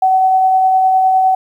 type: tone with tremolo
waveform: sine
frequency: 755 Hz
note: F#5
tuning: 35 cents sharp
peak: -7 dBFS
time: 0.02-1.35 s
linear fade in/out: 5 ms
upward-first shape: triangle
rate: 9.8 Hz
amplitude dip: 25%
effects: 8-bit